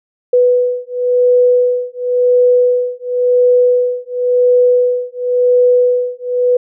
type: beating tone pair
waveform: sine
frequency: 493.9 / 494.84 Hz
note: B4 / B4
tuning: 0 / +3 cents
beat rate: 0.94 Hz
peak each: -12 dBFS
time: 0.33-6.57 s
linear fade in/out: 5 ms
effects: none